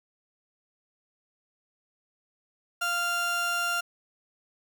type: tone pair together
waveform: 30% pulse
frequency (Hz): 696 / 1392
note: F5 / F6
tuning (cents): -6 / -6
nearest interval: octave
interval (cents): 1200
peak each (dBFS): -32 / -25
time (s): 2.81-3.81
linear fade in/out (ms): 10
effects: none